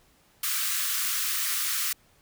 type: high-pass noise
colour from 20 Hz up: white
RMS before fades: -28 dBFS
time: 0.43-1.93 s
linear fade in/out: 5 ms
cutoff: 1100 Hz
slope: 96 dB/octave
effects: pink hiss -62 dBFS RMS until 2.21 s